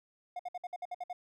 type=tone bursts; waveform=triangle; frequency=718 Hz; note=F5; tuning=48 cents sharp; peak=-34 dBFS; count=9; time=0.36-1.13 s; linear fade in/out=5 ms; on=34 ms; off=58 ms; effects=none